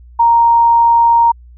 sine tone, 932.3 Hz, A#5, in tune, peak -6 dBFS, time 0.19-1.32 s, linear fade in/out 10 ms, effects added 60 Hz sine -36 dBFS peak until 1.57 s

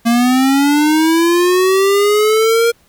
square linear sweep, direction up, 230 to 470 Hz, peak -10 dBFS, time 0.05-2.72 s, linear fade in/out 20 ms, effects pink hiss -53 dBFS RMS until 2.88 s

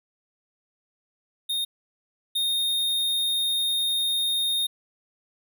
square tone pair in turn, 3689 / 3689 Hz, A#7 / A#7, -19 / -19 cents, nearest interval unison, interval 0 cents, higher neither, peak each -25 / -23 dBFS, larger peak second, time 1.49-1.65 / 2.35-4.67 s, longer second, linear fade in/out 10 ms, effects none

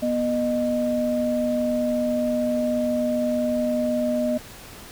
sine tone pair together, 243.6 / 613.8 Hz, B3 / D#5, -24 / -24 cents, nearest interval octave + major third, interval 1600 cents, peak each -23 dBFS, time 0.02-4.38 s, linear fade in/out 10 ms, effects pink hiss -42 dBFS RMS until 4.91 s

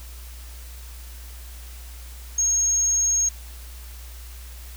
sine tone, 6530 Hz, G#8, 30 cents flat, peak -18 dBFS, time 2.38-3.29 s, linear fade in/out 5 ms, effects added 60 Hz sine -37 dBFS peak until 4.76 s + white hiss -46 dBFS RMS until 4.76 s

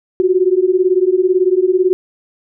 sine beating tone pair, 360 / 378 Hz, F#4 / F#4, -47 / +37 cents, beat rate 18 Hz, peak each -13 dBFS, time 0.2-1.93 s, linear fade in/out 0 ms, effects none

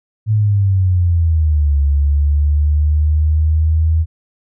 sine exponential two-way sweep, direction down then up, 110 to 70.5 to 80.8 Hz, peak -10 dBFS, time 0.26-4.06 s, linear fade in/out 50 ms, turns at 1.79 s, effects none

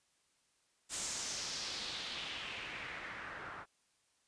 white noise with low-pass filter sweep, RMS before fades -43 dBFS, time 0.89-3.66 s, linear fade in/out 50 ms, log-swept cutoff 8100 to 1300 Hz, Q 2.5, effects white hiss -75 dBFS RMS until 4.27 s + resampled to 22050 Hz

